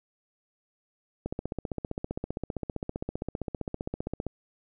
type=click train; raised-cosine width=2 ms; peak=-18 dBFS; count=47; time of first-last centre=1.26-4.267 s; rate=15.3 Hz; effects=none